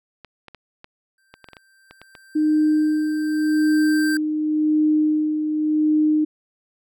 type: clicks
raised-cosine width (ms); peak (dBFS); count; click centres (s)
0.3; -24; 12; 0.247 / 0.483 / 0.547 / 0.844 / 1.34 / 1.443 / 1.487 / 1.533 / 1.568 / 1.91 / 2.016 / 2.152
type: tone with exponential growth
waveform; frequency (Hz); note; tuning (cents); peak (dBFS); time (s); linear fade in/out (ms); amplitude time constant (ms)
square; 1568; G6; 0; -23; 1.18-4.17; 2; 650
type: tone with tremolo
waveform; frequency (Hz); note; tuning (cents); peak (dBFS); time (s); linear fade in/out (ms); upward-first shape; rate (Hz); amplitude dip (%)
sine; 306.3; D#4; -27; -14; 2.35-6.25; 10; sine; 0.89; 50
effects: none